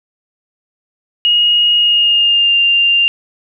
sine tone with pitch glide, 2875 to 2792 Hz, F7 to F7, +50 to -1 cents, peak -8 dBFS, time 1.25-3.08 s, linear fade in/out 0 ms, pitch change -51 cents, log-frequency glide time 1.77-2.57 s, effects none

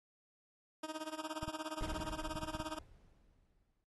15% pulse tone with tremolo, 312.9 Hz, D#4, 10 cents sharp, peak -32 dBFS, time 0.83-2.79 s, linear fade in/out 5 ms, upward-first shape sine, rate 17 Hz, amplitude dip 85%
clicks, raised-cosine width 5 ms, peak -32 dBFS, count 7, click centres 1.43 / 1.48 / 2.001 / 2.357 / 2.433 / 2.551 / 2.601 s
brown noise with exponential decay, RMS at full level -39 dBFS, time 1.81-3.84 s, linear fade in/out 0 ms, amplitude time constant 440 ms
effects AAC 32 kbps

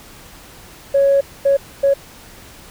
sine tone bursts at uneven times, 554.4 Hz, C#5, in tune, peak -9 dBFS, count 3, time 0.94-1.21 / 1.45-1.57 / 1.83-1.94 s, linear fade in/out 10 ms, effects tanh soft clip ceiling -6 dBFS + pink hiss -41 dBFS RMS until 2.7 s

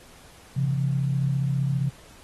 sine tone pair together, 134.3 / 169.21 Hz, C3 / E3, +46 / +46 cents, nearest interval major third, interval 400 cents, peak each -22 / -29 dBFS, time 0.56-1.9 s, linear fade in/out 10 ms, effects pink hiss -51 dBFS RMS until 2.23 s + AAC 32 kbps

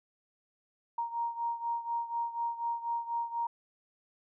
sine beating tone pair, 934 / 938.1 Hz, A#5 / A#5, +3 / +11 cents, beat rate 4.1 Hz, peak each -33 / -37 dBFS, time 0.98-3.47 s, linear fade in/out 5 ms, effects none

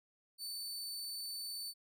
sawtooth tone, 4519 Hz, C#8, 33 cents sharp, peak -38 dBFS, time 0.38-1.74 s, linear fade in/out 50 ms, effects none

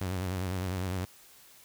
sawtooth tone with vibrato, 92.5 Hz, F#2, in tune, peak -27 dBFS, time 0.01-1.05 s, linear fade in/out 0 ms, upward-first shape sine, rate 9.9 Hz, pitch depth 77 cents each way, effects white hiss -56 dBFS RMS until 1.64 s

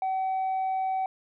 sine tone, 760 Hz, F#5, 46 cents sharp, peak -23 dBFS, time 0.02-1.06 s, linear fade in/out 2 ms, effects tanh soft clip ceiling -24 dBFS

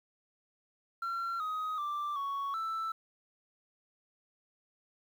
sine tone with pitch steps, 1365 / 1257 / 1177 / 1114 / 1324 Hz, F6 / D#6 / D6 / C#6 / E6, -40 / +17 / +3 / +8 / +7 cents, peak -30 dBFS, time 1.02-2.92 s, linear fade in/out 5 ms, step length 380 ms, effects tanh soft clip ceiling -32 dBFS + 10-bit

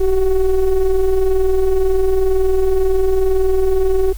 triangle ring-modulated tone, 185 Hz, F#3, in tune, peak -6 dBFS, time 0-4.13 s, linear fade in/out 10 ms, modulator 196 Hz, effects added 50 Hz sine -24 dBFS peak until 4.17 s + white hiss -43 dBFS RMS until 4.17 s

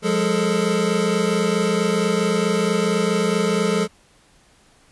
square tone cluster, 178 / 205.8 / 424 / 448.5 Hz, F3 / G#3 / G#4 / A4, +33 / -16 / +36 / +33 cents, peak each -24 dBFS, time 0.02-3.88 s, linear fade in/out 50 ms, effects pink hiss -55 dBFS RMS until 4.91 s + resampled to 24000 Hz

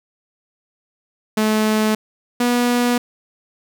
sawtooth tone pair in turn, 216 / 243 Hz, A3 / B3, -32 / -28 cents, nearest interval major second, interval 204 cents, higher second, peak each -11 dBFS, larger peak neither, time 1.37-1.95 / 2.4-2.98 s, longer neither, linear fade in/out 5 ms, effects none

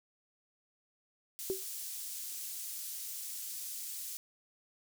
pink high-pass noise, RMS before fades -42 dBFS, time 1.39-4.17 s, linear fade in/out 0 ms, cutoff 7200 Hz, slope 12 dB/octave
sine tone with exponential decay, 382.1 Hz, G4, 44 cents flat, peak -27 dBFS, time 1.5-1.64 s, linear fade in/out 0 ms, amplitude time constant 30 ms
effects none

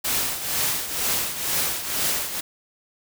white noise with tremolo, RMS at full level -22 dBFS, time 0.04-2.41 s, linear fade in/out 10 ms, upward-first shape triangle, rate 2.1 Hz, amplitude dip 70%, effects none

